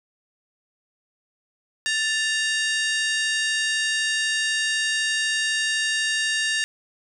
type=harmonic tone with a mistuned harmonic; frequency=932 Hz; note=A#5; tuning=1 cent flat; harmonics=2 / 3 / 4 / 5 / 6 / 7 / 8 / 9 / 10; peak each=-24 / -28 / -30 / -32 / -34 / -35 / -36 / -37 / -38 dBFS; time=1.86-6.64 s; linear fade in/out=0 ms; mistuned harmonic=2; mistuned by=-96 cents; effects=none